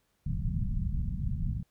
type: low-pass noise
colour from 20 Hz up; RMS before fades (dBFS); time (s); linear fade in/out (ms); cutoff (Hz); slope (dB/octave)
pink; -31; 0.26-1.63; 5; 200; 48
effects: pink hiss -74 dBFS RMS until 1.7 s